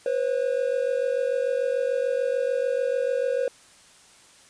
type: tone pair together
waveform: triangle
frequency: 491.2 / 538 Hz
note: B4 / C5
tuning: -9 / +48 cents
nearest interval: major second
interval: 157 cents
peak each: -23 dBFS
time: 0.06-3.48 s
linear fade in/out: 2 ms
effects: white hiss -53 dBFS RMS until 4.49 s + resampled to 22050 Hz